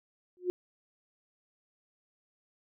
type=tone with exponential growth; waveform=sine; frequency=360.3 Hz; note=F#4; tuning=46 cents flat; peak=-23 dBFS; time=0.37-0.5 s; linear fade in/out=0 ms; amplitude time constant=27 ms; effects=none